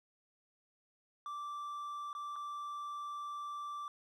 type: tone with dropouts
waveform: triangle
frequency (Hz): 1170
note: D6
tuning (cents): -7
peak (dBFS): -38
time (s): 1.26-3.88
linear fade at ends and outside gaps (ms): 1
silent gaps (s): 2.13-2.15 / 2.358-2.362
effects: none